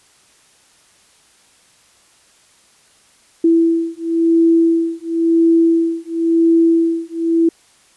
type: beating tone pair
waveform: sine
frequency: 330.9 / 331.86 Hz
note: E4 / E4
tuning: +7 / +12 cents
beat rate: 0.96 Hz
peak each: -14 dBFS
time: 3.44-7.49 s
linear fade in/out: 5 ms
effects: white hiss -52 dBFS RMS until 7.96 s + resampled to 24000 Hz